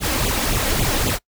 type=noise with flanger; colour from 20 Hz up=pink; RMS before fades=-20 dBFS; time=0-1.19 s; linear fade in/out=50 ms; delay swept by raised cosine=0.27 to 3.77 ms; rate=3.7 Hz; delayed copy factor=+0.85; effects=noise-tail reverb RT60 0.1 s tail -23 dB re dry